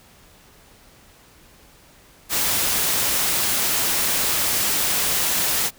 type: noise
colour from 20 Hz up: white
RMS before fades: -21 dBFS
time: 2.29-5.71 s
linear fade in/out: 50 ms
effects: pink hiss -51 dBFS RMS until 5.78 s